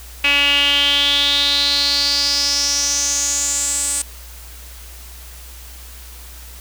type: tone with band-pass filter sweep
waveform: sawtooth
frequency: 284.7 Hz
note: C#4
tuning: 46 cents sharp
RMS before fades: -17 dBFS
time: 0.24-4.02 s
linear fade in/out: 5 ms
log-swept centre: 2600 to 8400 Hz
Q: 7.2
effects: added 60 Hz sine -36 dBFS peak until 6.6 s + white hiss -40 dBFS RMS until 6.6 s